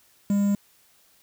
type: tone with quantisation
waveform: triangle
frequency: 201.7 Hz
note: G3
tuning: 50 cents sharp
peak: -17 dBFS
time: 0.3-0.55 s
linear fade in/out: 2 ms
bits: 7
effects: white hiss -60 dBFS RMS until 1.22 s